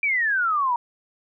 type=exponential sweep; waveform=sine; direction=down; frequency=2374 to 932.3 Hz; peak=-19 dBFS; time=0.03-0.76 s; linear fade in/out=2 ms; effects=none